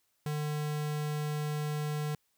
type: tone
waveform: square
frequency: 150 Hz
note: D3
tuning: 37 cents sharp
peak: -32 dBFS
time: 0.26-2.15 s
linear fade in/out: 2 ms
effects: white hiss -75 dBFS RMS until 2.37 s